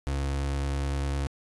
35% pulse tone with pitch glide, 69.3 to 69.86 Hz, C#2 to C#2, 0 to +14 cents, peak -25 dBFS, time 0.07-1.27 s, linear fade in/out 0 ms, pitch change +14 cents, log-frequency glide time 0.25-0.84 s, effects resampled to 24000 Hz

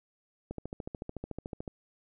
click train, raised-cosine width 2 ms, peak -24 dBFS, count 17, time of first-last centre 0.51-1.678 s, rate 13.7 Hz, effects none

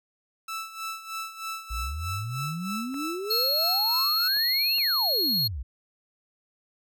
sawtooth tone with tremolo, 1318.5 Hz, E6, in tune, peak -27 dBFS, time 0.48-4.28 s, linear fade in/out 5 ms, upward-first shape sine, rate 3.2 Hz, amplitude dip 75%
sine exponential two-way sweep, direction up then down, 55 to 2838 to 55 Hz, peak -30 dBFS, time 1.7-5.63 s, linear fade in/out 10 ms, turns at 4.77 s
clicks, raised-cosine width 0.5 ms, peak -30 dBFS, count 3, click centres 2.943 / 4.368 / 4.783 s
square tone, 4300 Hz, C8, 47 cents sharp, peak -23 dBFS, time 3.3-5.48 s, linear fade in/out 10 ms
effects none

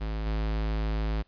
square tone with level steps, 53.6 Hz, A1, 45 cents flat, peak -30 / -27 dBFS, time 0-1.23 s, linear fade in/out 20 ms, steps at 0.26 s, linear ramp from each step 5 ms, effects pink hiss -68 dBFS RMS until 1.27 s + resampled to 11025 Hz

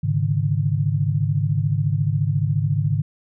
sine chord, Ab suspended fourth, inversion none, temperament equal with one note detuned, 103.83 / 138.59 / 152.71 Hz, Ab2 / Db3 / Eb3, 0 / 0 / -32 cents, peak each -22 dBFS, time 0.03-3.02 s, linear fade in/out 10 ms, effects none

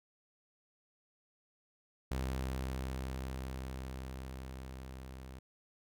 sawtooth tone with level ramp, 65.2 Hz, C2, 5 cents flat, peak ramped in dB -30 to -43 dBFS, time 2.11-5.39 s, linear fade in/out 5 ms, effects none

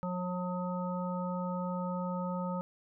harmonic tone, 180.3 Hz, F#3, 45 cents flat, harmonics 1 / 3 / 5 / 7, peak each -34 / -39 / -41 / -42 dBFS, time 0.03-2.61 s, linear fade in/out 0 ms, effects none

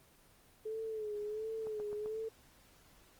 sine tone with vibrato, 430.6 Hz, A4, 37 cents flat, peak -37 dBFS, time 0.65-2.29 s, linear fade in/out 10 ms, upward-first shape sine, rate 1.4 Hz, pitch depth 60 cents each way
click train, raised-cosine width 1 ms, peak -36 dBFS, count 4, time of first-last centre 1.67-2.06 s, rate 7.7 Hz
effects pink hiss -64 dBFS RMS until 3.19 s + Opus 24 kbps

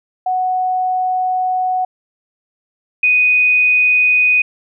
sine tone pair in turn, 740 / 2489 Hz, F#5 / D#7, 0 / 0 cents, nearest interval octave + major sixth, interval 2100 cents, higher second, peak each -14 / -9 dBFS, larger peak second, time 0.26-1.85 / 3.03-4.42 s, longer first, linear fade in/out 5 ms, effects none

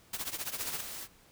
white noise with tremolo, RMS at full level -34 dBFS, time 0.13-0.81 s, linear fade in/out 5 ms, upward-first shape triangle, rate 15 Hz, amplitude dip 90%
white noise, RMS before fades -42 dBFS, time 0.56-1.08 s, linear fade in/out 50 ms
effects pink hiss -61 dBFS RMS until 1.31 s

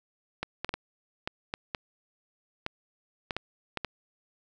clicks, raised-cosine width 0.3 ms, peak -15 dBFS, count 12, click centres 0.43 / 0.646 / 0.692 / 0.74 / 1.275 / 1.539 / 1.748 / 2.664 / 3.308 / 3.366 / 3.773 / 3.847 s, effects none

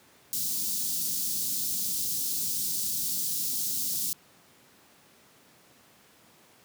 white band-stop noise, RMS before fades -30 dBFS, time 0.33-4.13 s, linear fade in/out 0 ms, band 270 to 4300 Hz, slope 24 dB/octave, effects pink hiss -58 dBFS RMS until 6.64 s + high-pass 150 Hz 12 dB/octave

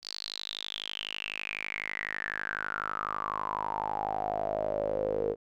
sawtooth tone with band-pass filter sweep, 52 Hz, G#1, 3 cents sharp, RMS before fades -34 dBFS, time 0.02-5.36 s, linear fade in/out 50 ms, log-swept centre 4700 to 450 Hz, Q 9.5, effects none

